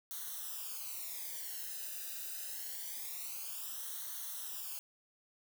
blue noise with flanger, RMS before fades -43 dBFS, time 0.11-4.79 s, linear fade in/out 0 ms, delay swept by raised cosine 0.4 to 0.92 ms, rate 0.25 Hz, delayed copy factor -0.85, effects none

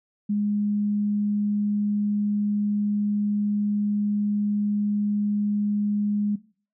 sine tone, 206.7 Hz, G#3, 8 cents flat, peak -21 dBFS, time 0.29-6.36 s, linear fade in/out 10 ms, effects noise-tail reverb RT60 0.4 s tail -18 dB re dry

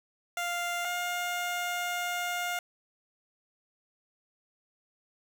15% pulse tone pair in turn, 698.5 / 708.3 Hz, F5 / F5, 0 / +24 cents, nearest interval unison, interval 24 cents, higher second, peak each -24 dBFS, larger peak neither, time 0.37-0.85 / 0.85-2.59 s, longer second, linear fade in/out 2 ms, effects none

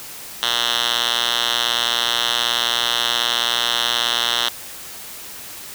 5% pulse tone with band-pass filter, 118.7 Hz, A#2, 32 cents sharp, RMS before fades -20 dBFS, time 0.43-4.49 s, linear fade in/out 0 ms, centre 3400 Hz, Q 2.2, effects white hiss -35 dBFS RMS until 5.74 s

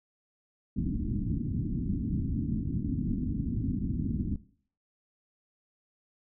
white low-pass noise, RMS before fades -31 dBFS, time 0.76-4.36 s, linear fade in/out 5 ms, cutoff 280 Hz, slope 48 dB/octave, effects noise-tail reverb RT60 0.5 s tail -17 dB re dry

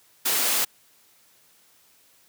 white high-pass noise, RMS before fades -23 dBFS, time 0.25-0.65 s, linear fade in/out 10 ms, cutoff 240 Hz, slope 12 dB/octave, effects white hiss -59 dBFS RMS until 2.28 s + high-pass 80 Hz 12 dB/octave

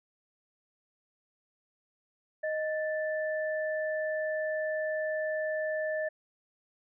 sine tone pair together, 622.8 / 1760 Hz, D#5 / A6, +2 / 0 cents, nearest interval octave + tritone, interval 1798 cents, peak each -30 / -36 dBFS, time 2.43-6.09 s, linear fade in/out 10 ms, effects none

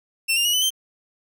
sawtooth tone with pitch steps, 2699 / 2799 / 2903 / 3010 / 3122 Hz, E7 / F7 / F#7 / F#7 / G7, +40 / +3 / -34 / +29 / -8 cents, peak -15 dBFS, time 0.28-0.705 s, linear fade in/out 20 ms, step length 85 ms, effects 9-bit

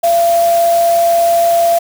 sine tone in noise, 681 Hz, F5, 44 cents flat, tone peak -8 dBFS, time 0.03-1.79 s, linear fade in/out 10 ms, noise white, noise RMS -25 dBFS, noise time 0.03-1.79 s, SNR +14 dB, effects none

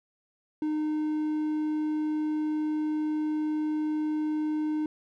triangle tone, 306.3 Hz, D#4, 27 cents flat, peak -24 dBFS, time 0.62-4.86 s, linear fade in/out 2 ms, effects none

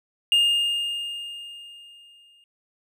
triangle tone with exponential decay, 2826 Hz, F7, 20 cents sharp, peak -13 dBFS, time 0.32-2.44 s, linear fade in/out 1 ms, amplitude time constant 460 ms, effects none

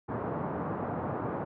pink band-pass noise, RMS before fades -34 dBFS, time 0.08-1.45 s, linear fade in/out 20 ms, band 110 to 1200 Hz, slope 24 dB/octave, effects none

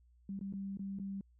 sine tone with dropouts, 196 Hz, G3, in tune, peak -38 dBFS, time 0.29-1.21 s, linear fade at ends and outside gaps 2 ms, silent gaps 0.392-0.411 / 0.526-0.536 / 0.772-0.793 / 0.988-0.997 s, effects added 60 Hz sine -63 dBFS peak until 1.39 s

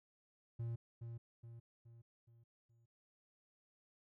triangle tone with echo, 116.54 Hz, A#2, in tune, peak -37 dBFS, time 0.59-0.76 s, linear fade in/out 10 ms, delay 420 ms, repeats 5, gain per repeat -6 dB, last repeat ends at 2.86 s, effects none

